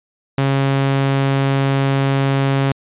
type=tone; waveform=sawtooth; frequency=136.8 Hz; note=C#3; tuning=23 cents flat; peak=-10 dBFS; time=0.38-2.72 s; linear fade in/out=2 ms; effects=resampled to 8000 Hz